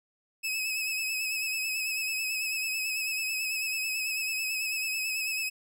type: tone with vibrato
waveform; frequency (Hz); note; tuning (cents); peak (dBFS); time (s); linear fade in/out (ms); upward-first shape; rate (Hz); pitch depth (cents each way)
sawtooth; 2573; E7; -43; -26; 0.43-5.5; 20; sine; 9.1; 39
effects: none

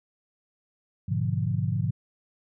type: chord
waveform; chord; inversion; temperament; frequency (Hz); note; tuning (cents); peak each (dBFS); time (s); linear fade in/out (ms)
sine; G# diminished seventh; none; equal; 103.83 / 123.47 / 146.83 / 174.61; G#2 / B2 / D3 / F3; 0 / 0 / 0 / 0; -28 / -29 / -30 / -31; 1.08-1.91; 10
effects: none

